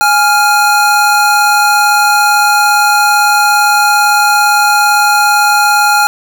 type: tone pair together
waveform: square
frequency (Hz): 830.6 / 1396.9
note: G#5 / F6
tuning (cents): 0 / 0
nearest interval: major sixth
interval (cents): 900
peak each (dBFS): -10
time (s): 0.01-6.07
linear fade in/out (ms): 0
effects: none